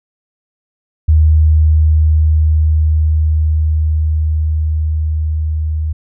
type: tone with level ramp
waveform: sine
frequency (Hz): 77.78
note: D#2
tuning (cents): 0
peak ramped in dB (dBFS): -5 to -14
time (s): 1.08-5.93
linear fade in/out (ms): 10
effects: none